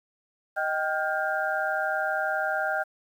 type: tone cluster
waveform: sine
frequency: 625 / 777 / 1413 / 1590 Hz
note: D#5 / G5 / F6 / G6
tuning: +8 / -16 / +20 / +24 cents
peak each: -30 / -30 / -30 / -31 dBFS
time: 0.56-2.84 s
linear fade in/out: 20 ms
effects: 9-bit